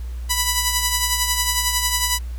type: tone with tremolo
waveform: 5% pulse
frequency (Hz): 987.8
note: B5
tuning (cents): 0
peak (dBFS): -4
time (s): 0.29-2.19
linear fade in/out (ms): 20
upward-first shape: triangle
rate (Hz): 11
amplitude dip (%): 55
effects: added 60 Hz sine -26 dBFS peak until 2.38 s + pink hiss -49 dBFS RMS until 2.38 s